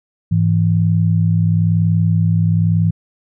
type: tone pair together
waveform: sine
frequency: 103.82 / 164.81 Hz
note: G#2 / E3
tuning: 0 / 0 cents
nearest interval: minor sixth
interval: 800 cents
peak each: -14 dBFS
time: 0.31-2.91 s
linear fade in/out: 10 ms
effects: none